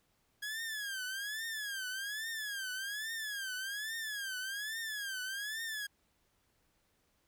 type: tone with vibrato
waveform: sawtooth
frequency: 1653 Hz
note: G#6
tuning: 9 cents flat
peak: -34 dBFS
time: 0.42-5.87 s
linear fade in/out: 10 ms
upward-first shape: triangle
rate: 1.2 Hz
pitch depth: 190 cents each way
effects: pink hiss -75 dBFS RMS until 7.27 s